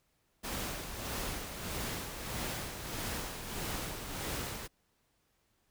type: noise with tremolo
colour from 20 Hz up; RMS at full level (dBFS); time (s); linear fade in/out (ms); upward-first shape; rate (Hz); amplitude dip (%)
pink; -37; 0.43-4.68; 20; sine; 1.6; 50
effects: pink hiss -75 dBFS RMS until 5.7 s